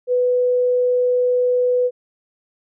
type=tone; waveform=sine; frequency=496.1 Hz; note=B4; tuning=8 cents sharp; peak=-14 dBFS; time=0.07-1.91 s; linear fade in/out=50 ms; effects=none